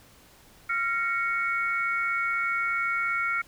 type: tone cluster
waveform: sine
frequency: 1381 / 1879 / 2216 Hz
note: F6 / A#6 / C#7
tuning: -20 / +13 / -1 cents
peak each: -27 / -36 / -28 dBFS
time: 0.69-3.42 s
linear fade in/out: 10 ms
effects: pink hiss -55 dBFS RMS until 3.47 s